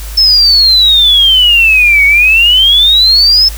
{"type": "exponential two-way sweep", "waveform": "sine", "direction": "down then up", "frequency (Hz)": [5300, 2217, 5300], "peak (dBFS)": -3, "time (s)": [0.17, 3.49], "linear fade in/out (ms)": 10, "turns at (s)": 2.05, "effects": ["added 52 Hz sine -20 dBFS peak until 3.57 s", "white hiss -29 dBFS RMS until 3.57 s"]}